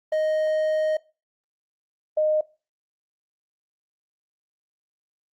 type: tone pair in turn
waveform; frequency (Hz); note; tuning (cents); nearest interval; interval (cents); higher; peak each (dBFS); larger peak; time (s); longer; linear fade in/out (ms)
triangle / sine; 622.3 / 615.9; D#5 / D#5; 0 / -18; unison; 18; first; -18; neither; 0.12-0.97 / 2.17-2.41; first; 5
effects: noise-tail reverb RT60 0.3 s tail -21 dB re dry + Opus 32 kbps